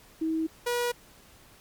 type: tone pair in turn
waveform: sine / sawtooth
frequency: 320.7 / 482.9 Hz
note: E4 / B4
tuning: -48 / -39 cents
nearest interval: perfect fifth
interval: 709 cents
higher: second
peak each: -25 / -22 dBFS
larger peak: second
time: 0.21-0.47 / 0.66-0.92 s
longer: neither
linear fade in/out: 10 ms
effects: pink hiss -55 dBFS RMS until 1.6 s + MP3 96 kbps